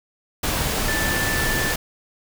sine tone in noise, 1760 Hz, A6, in tune, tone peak -24 dBFS, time 0.88-1.73 s, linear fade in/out 5 ms, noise pink, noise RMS -23 dBFS, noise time 0.43-1.76 s, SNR -4 dB, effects none

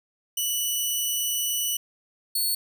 10% pulse tone pair in turn, 2961 / 4411 Hz, F#7 / C#8, +1 / -9 cents, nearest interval perfect fifth, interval 690 cents, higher second, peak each -16 dBFS, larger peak neither, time 0.37-1.77 / 2.35-2.55 s, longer first, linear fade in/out 5 ms, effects none

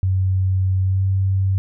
sine tone with pitch glide, 94.2 to 95.96 Hz, F#2 to G2, +32 to -36 cents, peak -15 dBFS, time 0.03-1.58 s, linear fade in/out 0 ms, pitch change +32 cents, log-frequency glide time 0.83-1.03 s, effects none

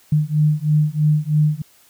sine beating tone pair, 150.1 / 153.2 Hz, D3 / D#3, +38 / -27 cents, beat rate 3.1 Hz, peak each -17 dBFS, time 0.12-1.62 s, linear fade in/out 5 ms, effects white hiss -53 dBFS RMS until 1.89 s

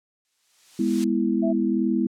blue noise with exponential growth, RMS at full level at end -29 dBFS, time 0.25-1.04 s, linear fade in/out 0 ms, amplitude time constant 170 ms
sine chord, E major, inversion first, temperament equal with one note detuned, 206.1 / 246.9 / 329.6 Hz, G#3 / B3 / E4, -13 / 0 / 0 cents, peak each -24 dBFS, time 0.79-2.07 s, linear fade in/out 5 ms
sine tone, 659.3 Hz, E5, in tune, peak -25 dBFS, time 1.42-1.53 s, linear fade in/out 20 ms
effects low-pass 7000 Hz 12 dB/octave

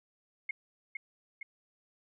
sine tone with echo, 2155 Hz, C#7, 49 cents flat, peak -31 dBFS, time 0.49-0.51 s, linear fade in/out 5 ms, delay 460 ms, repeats 2, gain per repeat -4 dB, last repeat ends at 1.43 s, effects none

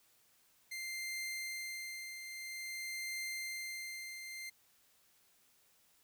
sawtooth tone with tremolo, 2093 Hz, C7, in tune, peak -35 dBFS, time 0.71-4.5 s, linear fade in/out 10 ms, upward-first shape triangle, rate 0.5 Hz, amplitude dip 55%, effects white hiss -70 dBFS RMS until 6.03 s

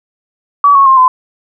sine tone with pitch steps, 1143 / 1101.5 / 1061.5 / 1023 Hz, D6 / C#6 / C6 / C6, -47 / -11 / +25 / -39 cents, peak -3 dBFS, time 0.64-1.08 s, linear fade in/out 2 ms, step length 110 ms, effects none

